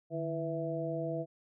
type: harmonic tone with a mistuned harmonic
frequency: 164.81 Hz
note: E3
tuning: in tune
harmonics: 1 / 2 / 3 / 4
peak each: -38 / -39 / -39 / -37 dBFS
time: 0.1-1.26 s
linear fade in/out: 50 ms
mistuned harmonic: 1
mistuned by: -130 cents
effects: none